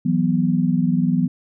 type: chord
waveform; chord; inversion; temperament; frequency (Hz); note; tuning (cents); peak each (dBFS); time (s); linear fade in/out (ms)
sine; E suspended second; none; equal; 164.81 / 185 / 246.9; E3 / F#3 / B3; 0 / 0 / 0; -20; 0.05-1.28; 10
effects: none